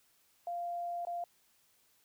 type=tone with dropouts; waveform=sine; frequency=695 Hz; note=F5; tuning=9 cents flat; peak=-35 dBFS; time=0.47-1.24 s; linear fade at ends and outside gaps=2 ms; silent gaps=1.051-1.07 s; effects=white hiss -70 dBFS RMS until 2.04 s